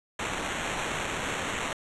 violet noise with sample-and-hold, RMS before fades -32 dBFS, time 0.19-1.73 s, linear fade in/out 2 ms, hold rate 4900 Hz, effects resampled to 24000 Hz

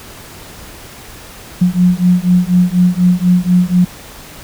sine beating tone pair, 177.5 / 181.6 Hz, F3 / F#3, +28 / -32 cents, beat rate 4.1 Hz, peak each -11 dBFS, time 1.61-3.85 s, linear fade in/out 10 ms, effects pink hiss -34 dBFS RMS until 4.43 s

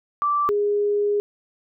sine tone pair in turn, 1168 / 411.6 Hz, D6 / G#4, -10 / -16 cents, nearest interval octave + tritone, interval 1806 cents, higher first, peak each -18 dBFS, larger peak neither, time 0.22-0.49 / 0.49-1.2 s, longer second, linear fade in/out 0 ms, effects none

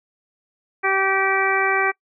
harmonic tone, 387 Hz, G4, 22 cents flat, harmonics 1 / 2 / 3 / 4 / 5 / 6, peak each -24 / -24 / -24 / -24 / -24 / -24 dBFS, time 0.83-1.92 s, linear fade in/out 20 ms, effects noise-tail reverb RT60 0.1 s tail -25 dB re dry

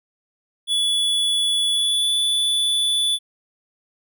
square tone with pitch glide, 3420 to 3466 Hz, A7 to A7, -50 to -27 cents, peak -18 dBFS, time 0.67-3.19 s, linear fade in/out 50 ms, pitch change +23 cents, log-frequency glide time 1.73-2.12 s, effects none

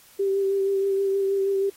sine tone with vibrato, 391.8 Hz, G4, 1 cent flat, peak -20 dBFS, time 0.19-1.7 s, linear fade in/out 10 ms, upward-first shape sine, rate 6.3 Hz, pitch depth 20 cents each way, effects white hiss -53 dBFS RMS until 1.76 s + AAC 48 kbps

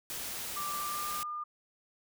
white noise, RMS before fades -39 dBFS, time 0.1-1.23 s, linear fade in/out 0 ms
sine tone with pitch glide, 1179 to 1208 Hz, D6 to D6, +6 to +48 cents, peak -35 dBFS, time 0.56-1.44 s, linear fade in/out 10 ms, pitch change +42 cents, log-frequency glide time 0.81-1.2 s
effects none

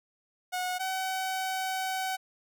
sawtooth tone pair in turn, 730 / 756.6 Hz, F#5 / F#5, -24 / +38 cents, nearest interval minor second, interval 62 cents, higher second, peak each -26 dBFS, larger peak neither, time 0.52-0.79 / 0.79-2.17 s, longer second, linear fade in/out 20 ms, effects none

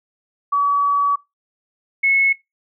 sine tone pair in turn, 1139 / 2190 Hz, C#6 / C#7, +47 / -22 cents, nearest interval major seventh, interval 1131 cents, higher second, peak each -14 / -13 dBFS, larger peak second, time 0.52-1.16 / 2.03-2.33 s, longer first, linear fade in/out 10 ms, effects noise-tail reverb RT60 0.2 s tail -20 dB re dry

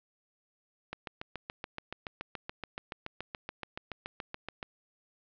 click train, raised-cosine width 0.3 ms, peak -21 dBFS, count 27, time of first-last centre 0.93-4.628 s, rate 7.03 Hz, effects low-pass 4000 Hz 12 dB/octave

